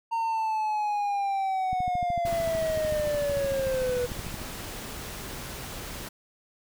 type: linear sweep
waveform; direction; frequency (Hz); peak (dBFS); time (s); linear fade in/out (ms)
triangle; down; 920 to 485.9; -23; 0.11-4.07; 20
type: click train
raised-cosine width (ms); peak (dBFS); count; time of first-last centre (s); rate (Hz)
5; -24; 37; 1.73-4.417; 13.4
type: noise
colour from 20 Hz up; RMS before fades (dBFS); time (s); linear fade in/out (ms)
pink; -38; 2.25-6.09; 10
effects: none